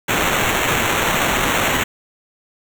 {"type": "noise with sample-and-hold", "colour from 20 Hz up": "violet", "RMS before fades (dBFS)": -18, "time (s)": [0.08, 1.84], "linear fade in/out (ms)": 10, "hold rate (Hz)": 4900, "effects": []}